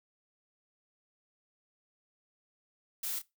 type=noise with echo; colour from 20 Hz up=blue; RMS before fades=-36 dBFS; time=3.03-3.19 s; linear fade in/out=5 ms; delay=29 ms; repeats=1; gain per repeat=-9 dB; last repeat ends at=3.219 s; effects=noise-tail reverb RT60 0.2 s tail -19 dB re dry